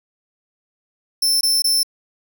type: tone bursts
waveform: sawtooth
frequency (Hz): 5330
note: E8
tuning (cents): +18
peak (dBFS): -12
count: 3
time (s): 1.22-1.832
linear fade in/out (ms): 5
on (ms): 190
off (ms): 21
effects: none